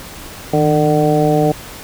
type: harmonic tone with a mistuned harmonic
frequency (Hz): 150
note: D3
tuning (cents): +37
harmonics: 1 / 2 / 3 / 4 / 5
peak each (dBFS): -16 / -17 / -16 / -18 / -18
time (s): 0.53-1.52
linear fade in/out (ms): 5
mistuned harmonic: 1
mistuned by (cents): +80
effects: pink hiss -33 dBFS RMS until 1.83 s